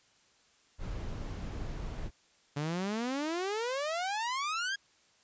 brown noise, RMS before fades -38 dBFS, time 0.78-2.11 s, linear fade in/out 50 ms
sawtooth exponential sweep, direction up, 141.1 to 1658 Hz, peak -28 dBFS, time 2.56-4.76 s, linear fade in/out 10 ms
effects white hiss -66 dBFS RMS until 5.23 s + resampled to 16000 Hz

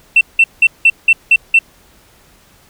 sine tone bursts, 2691 Hz, E7, 35 cents sharp, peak -3 dBFS, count 7, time 0.16-1.59 s, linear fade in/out 5 ms, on 50 ms, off 180 ms, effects tanh soft clip ceiling 0 dBFS + pink hiss -48 dBFS RMS until 2.69 s

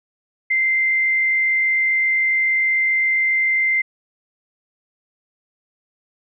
sine tone with frequency modulation, 2084 Hz, C7, 7 cents flat, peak -15 dBFS, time 0.5-3.82 s, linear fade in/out 10 ms, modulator 55.1 Hz, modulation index 0.35, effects none

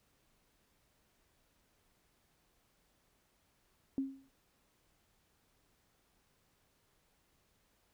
sine tone with exponential decay, 270 Hz, C#4, 45 cents flat, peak -29 dBFS, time 3.98-4.29 s, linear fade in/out 1 ms, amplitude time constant 67 ms, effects pink hiss -74 dBFS RMS until 7.93 s

